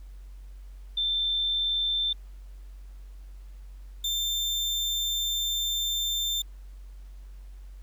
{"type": "tone pair in turn", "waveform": ["sine", "35% pulse"], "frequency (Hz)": [3559, 3580], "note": ["A7", "A7"], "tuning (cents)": [19, 29], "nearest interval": "unison", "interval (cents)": 10, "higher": "second", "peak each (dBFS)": -24, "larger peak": "neither", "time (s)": [[0.97, 2.13], [4.04, 6.42]], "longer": "second", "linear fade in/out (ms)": 5, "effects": ["added 47 Hz sine -41 dBFS peak until 7.82 s", "pink hiss -64 dBFS RMS until 7.82 s"]}